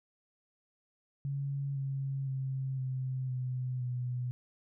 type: tone with pitch steps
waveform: sine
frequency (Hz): 139.4 / 136.22 / 133.1 / 130.06 / 127.09 / 124.19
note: C#3 / C#3 / C3 / C3 / C3 / B2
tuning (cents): +10 / -30 / +30 / -10 / -50 / +10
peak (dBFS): -32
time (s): 1.25-4.31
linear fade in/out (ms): 0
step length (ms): 510
effects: none